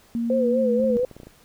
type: tone with pitch glide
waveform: sine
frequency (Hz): 233.1 to 221.8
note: A#3 to A3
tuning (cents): 0 to +14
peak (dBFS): -22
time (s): 0.15-0.97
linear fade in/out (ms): 0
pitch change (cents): -86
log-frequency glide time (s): 0.57-0.65
type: tone with vibrato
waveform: sine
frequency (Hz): 506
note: B4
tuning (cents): +42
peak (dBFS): -19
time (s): 0.3-1.05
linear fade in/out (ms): 2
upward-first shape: sine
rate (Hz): 4.1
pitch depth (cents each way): 88
type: clicks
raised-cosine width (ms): 2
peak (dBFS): -28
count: 11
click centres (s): 0.799 / 0.842 / 0.903 / 0.958 / 0.995 / 1.033 / 1.113 / 1.166 / 1.201 / 1.233 / 1.27
effects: pink hiss -55 dBFS RMS until 1.44 s